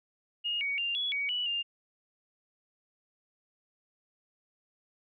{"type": "tone with pitch steps", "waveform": "sine", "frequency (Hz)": [2856, 2245, 2792, 3380, 2255, 2951, 2804], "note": ["F7", "C#7", "F7", "G#7", "C#7", "F#7", "F7"], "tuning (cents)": [38, 21, -1, 30, 29, -5, 6], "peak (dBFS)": -29, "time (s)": [0.44, 1.63], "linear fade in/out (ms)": 20, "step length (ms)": 170, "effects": []}